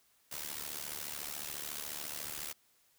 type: noise with amplitude modulation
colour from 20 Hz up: white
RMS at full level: -38 dBFS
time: 0.31-2.53 s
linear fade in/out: 10 ms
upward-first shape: sine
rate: 74.1 Hz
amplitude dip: 85%
effects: white hiss -70 dBFS RMS until 2.98 s